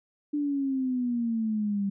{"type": "exponential sweep", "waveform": "sine", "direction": "down", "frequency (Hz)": [296.9, 196], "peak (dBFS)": -25, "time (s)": [0.33, 1.9], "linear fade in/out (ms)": 10, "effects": []}